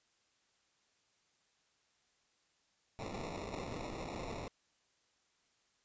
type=noise with sample-and-hold; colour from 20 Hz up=blue; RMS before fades=-43 dBFS; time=2.99-4.48 s; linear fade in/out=0 ms; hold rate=1575 Hz; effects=white hiss -75 dBFS RMS until 5.84 s + resampled to 16000 Hz